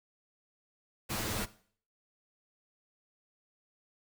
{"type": "noise with comb filter", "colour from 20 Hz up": "pink", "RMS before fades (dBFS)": -35, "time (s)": [1.09, 1.46], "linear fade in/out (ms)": 20, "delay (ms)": 9.3, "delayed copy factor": 0.7, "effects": ["noise-tail reverb RT60 0.5 s tail -17 dB re dry"]}